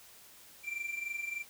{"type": "tone with amplitude modulation", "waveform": "triangle", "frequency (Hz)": 2358, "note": "D7", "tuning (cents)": 6, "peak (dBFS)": -31, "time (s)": [0.63, 1.45], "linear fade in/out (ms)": 50, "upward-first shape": "sine", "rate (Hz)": 23.3, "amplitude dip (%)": 70, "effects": ["white hiss -56 dBFS RMS until 1.49 s"]}